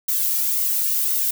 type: noise with flanger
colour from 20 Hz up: violet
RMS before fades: -21 dBFS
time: 0.08-1.31 s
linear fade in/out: 5 ms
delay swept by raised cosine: 1.2 to 1.97 ms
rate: 1.9 Hz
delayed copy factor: -0.65
effects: none